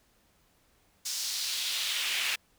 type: noise with high-pass filter sweep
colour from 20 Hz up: brown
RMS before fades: -32 dBFS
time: 1.05-2.36 s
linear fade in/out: 10 ms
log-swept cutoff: 5500 to 2400 Hz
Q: 1.9
effects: pink hiss -67 dBFS RMS until 2.58 s